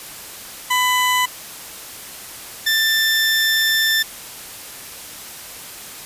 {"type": "tone pair in turn", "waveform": "20% pulse", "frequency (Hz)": [1000, 1776.1], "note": ["B5", "A6"], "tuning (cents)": [21, 16], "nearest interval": "minor seventh", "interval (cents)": 995, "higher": "second", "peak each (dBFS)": -10, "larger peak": "neither", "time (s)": [[0.7, 1.26], [2.66, 4.03]], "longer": "second", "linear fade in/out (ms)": 10, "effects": ["white hiss -35 dBFS RMS until 6.05 s", "resampled to 32000 Hz"]}